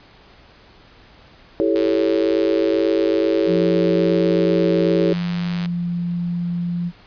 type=chord; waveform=sine; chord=A dominant seventh; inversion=second; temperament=equal; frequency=329.6 / 392 / 440 / 554.4 Hz; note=E4 / G4 / A4 / C#5; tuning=0 / 0 / 0 / 0 cents; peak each=-19 / -21 / -21 / -22 dBFS; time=1.6-5.13 s; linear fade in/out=0 ms
type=click train; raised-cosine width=0.2 ms; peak=-14 dBFS; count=385; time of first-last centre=1.76-5.658 s; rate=98.5 Hz
type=tone with pitch glide; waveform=sine; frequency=174.61 to 173.5 Hz; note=F3 to F3; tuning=0 to -11 cents; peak=-20 dBFS; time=3.46-6.92 s; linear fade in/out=50 ms; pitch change=-11 cents; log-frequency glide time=4.53-4.85 s
effects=pink hiss -48 dBFS RMS until 7.06 s + resampled to 11025 Hz